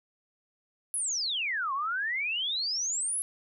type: exponential two-way sweep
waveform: sine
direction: down then up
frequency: 11175 to 1046.5 to 11175 Hz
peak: -28 dBFS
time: 0.94-3.22 s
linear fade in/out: 0 ms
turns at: 1.73 s
effects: none